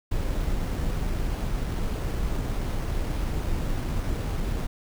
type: noise with sample-and-hold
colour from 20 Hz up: brown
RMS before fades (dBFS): -27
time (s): 0.11-4.67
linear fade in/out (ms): 10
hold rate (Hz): 7350
effects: none